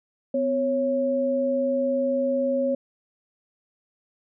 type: tone pair together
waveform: sine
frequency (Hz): 253.5 / 550.3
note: B3 / C#5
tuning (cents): +45 / -13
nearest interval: octave + minor second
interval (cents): 1342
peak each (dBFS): -26 / -22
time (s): 0.34-2.75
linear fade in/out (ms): 5
effects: none